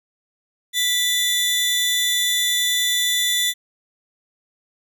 sawtooth tone pair together, 1975.5 / 3511 Hz, B6 / A7, 0 / -4 cents, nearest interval minor seventh, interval 996 cents, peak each -20 / -16 dBFS, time 0.73-3.54 s, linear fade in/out 50 ms, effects none

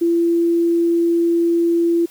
sine tone, 338.7 Hz, E4, 47 cents sharp, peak -13 dBFS, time 0.01-2.06 s, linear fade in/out 10 ms, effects white hiss -47 dBFS RMS until 2.1 s

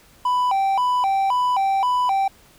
triangle tone with vibrato, 880 Hz, A5, in tune, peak -15 dBFS, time 0.25-2.28 s, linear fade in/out 5 ms, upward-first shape square, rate 1.9 Hz, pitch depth 210 cents each way, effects pink hiss -52 dBFS RMS until 2.58 s

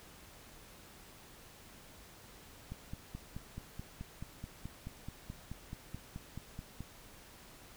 click train, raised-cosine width 5 ms, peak -30 dBFS, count 20, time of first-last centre 2.72-6.806 s, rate 4.65 Hz, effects pink hiss -56 dBFS RMS until 7.76 s

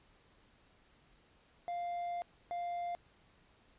triangle tone bursts at uneven times, 698.5 Hz, F5, in tune, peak -34 dBFS, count 2, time 1.68-2.22 / 2.51-2.95 s, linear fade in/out 0 ms, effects pink hiss -67 dBFS RMS until 3.78 s + resampled to 8000 Hz

